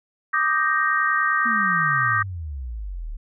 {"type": "chord", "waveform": "sine", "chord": "Eb major seventh", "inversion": "third", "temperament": "equal", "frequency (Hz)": [1174.7, 1244.5, 1568, 1864.7], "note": ["D6", "Eb6", "G6", "Bb6"], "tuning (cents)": [0, 0, 0, 0], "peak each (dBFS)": [-24, -24, -23, -23], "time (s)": [0.33, 2.23], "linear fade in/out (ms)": 10}
{"type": "exponential sweep", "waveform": "sine", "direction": "down", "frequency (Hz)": [241.6, 35], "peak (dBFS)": -28, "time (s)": [1.45, 3.17], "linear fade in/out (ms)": 10}
{"effects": []}